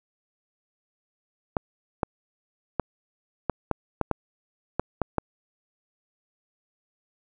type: clicks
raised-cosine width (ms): 1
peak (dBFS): -9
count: 10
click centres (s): 1.568 / 2.032 / 2.797 / 3.497 / 3.713 / 4.013 / 4.113 / 4.796 / 5.017 / 5.183
effects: none